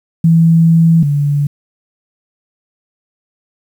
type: tone pair in turn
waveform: sine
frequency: 164.81 / 144.31 Hz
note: E3 / D3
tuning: 0 / -30 cents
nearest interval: major second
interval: 230 cents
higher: first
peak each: -5 / -10 dBFS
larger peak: first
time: 0.24-1.03 / 1.03-1.47 s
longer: first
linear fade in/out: 5 ms
effects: 7-bit